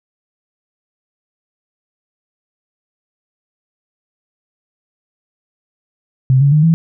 sine tone with pitch steps, 130.81 / 141.01 / 152.01 / 163.86 Hz, C3 / C#3 / D#3 / E3, 0 / +30 / -40 / -10 cents, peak -7 dBFS, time 6.3-6.74 s, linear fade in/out 0 ms, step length 110 ms, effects none

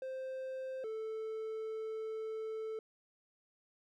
triangle tone pair in turn, 523.3 / 440 Hz, C5 / A4, 0 / 0 cents, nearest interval minor third, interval 300 cents, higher first, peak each -37 / -36 dBFS, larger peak second, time 0.02-0.84 / 0.84-2.79 s, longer second, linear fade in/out 2 ms, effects none

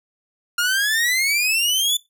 sawtooth exponential sweep, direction up, 1396.9 to 3520 Hz, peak -14 dBFS, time 0.58-1.97 s, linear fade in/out 5 ms, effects noise-tail reverb RT60 0.2 s tail -20 dB re dry

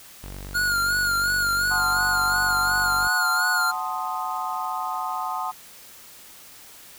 sawtooth tone, 48.08 Hz, G1, 33 cents flat, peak -31 dBFS, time 0.23-3.09 s, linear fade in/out 10 ms
square tone with vibrato, 1425 Hz, F6, 34 cents sharp, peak -21 dBFS, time 0.54-3.72 s, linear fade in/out 20 ms, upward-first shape sine, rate 2.8 Hz, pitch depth 50 cents each way
sine chord, F# diminished seventh, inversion none, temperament equal with one note detuned, 740 / 877.5 / 1046.5 / 1244.5 Hz, F#5 / A5 / C6 / Eb6, 0 / -5 / 0 / 0 cents, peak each -31 dBFS, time 1.7-5.52 s, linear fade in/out 20 ms
effects white hiss -46 dBFS RMS until 6.98 s

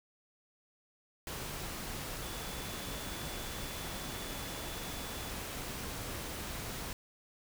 sine tone in noise, 3453 Hz, A7, 33 cents flat, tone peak -51 dBFS, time 2.23-5.3 s, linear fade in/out 2 ms, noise pink, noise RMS -41 dBFS, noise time 1.27-6.93 s, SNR -13 dB, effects none

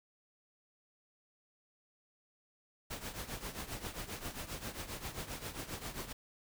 pink noise with tremolo, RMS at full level -40 dBFS, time 2.9-6.13 s, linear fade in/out 10 ms, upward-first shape triangle, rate 7.5 Hz, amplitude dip 80%, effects none

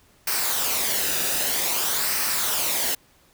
white noise with flanger, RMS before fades -24 dBFS, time 0.27-2.95 s, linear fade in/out 5 ms, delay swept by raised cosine 0.28 to 0.94 ms, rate 0.52 Hz, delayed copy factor -0.5, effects pink hiss -58 dBFS RMS until 3.33 s

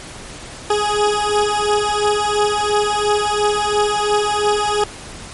20% pulse beating tone pair, 415.3 / 418.2 Hz, G#4 / G#4, 0 / +12 cents, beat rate 2.9 Hz, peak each -13 dBFS, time 0.7-4.84 s, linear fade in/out 5 ms, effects pink hiss -34 dBFS RMS until 5.33 s + MP3 48 kbps

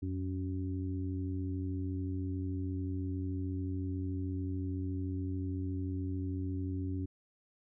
harmonic tone with a mistuned harmonic, 93.7 Hz, F#2, 22 cents sharp, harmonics 1 / 2 / 3 / 4, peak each -35 / -47 / -38 / -48 dBFS, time 0.02-7.06 s, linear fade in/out 10 ms, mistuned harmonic 1, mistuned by -71 cents, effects none

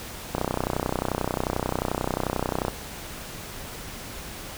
click train, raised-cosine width 1 ms, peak -10 dBFS, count 74, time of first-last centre 0.35-2.682 s, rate 31.3 Hz, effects pink hiss -38 dBFS RMS until 4.57 s

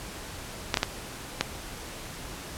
clicks, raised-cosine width 0.2 ms, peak -5 dBFS, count 4, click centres 0.742 / 0.772 / 0.831 / 1.41 s, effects pink hiss -40 dBFS RMS until 2.57 s + low-pass 12000 Hz 12 dB/octave

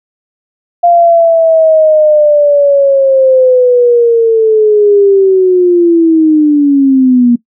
sine linear sweep, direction down, 697 to 236.4 Hz, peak -3 dBFS, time 0.83-7.36 s, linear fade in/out 10 ms, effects noise-tail reverb RT60 0.1 s tail -19 dB re dry

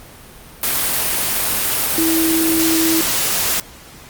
sine tone in noise, 325.5 Hz, E4, 22 cents flat, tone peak -15 dBFS, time 1.98-3.01 s, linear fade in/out 2 ms, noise white, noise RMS -18 dBFS, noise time 0.63-3.6 s, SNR 0 dB, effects pink hiss -40 dBFS RMS until 4.09 s + Opus 32 kbps

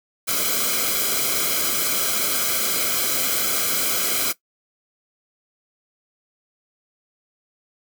white noise with comb filter, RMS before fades -22 dBFS, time 0.27-4.33 s, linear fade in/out 20 ms, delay 1.1 ms, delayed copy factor -1, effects noise-tail reverb RT60 0.1 s tail -17 dB re dry

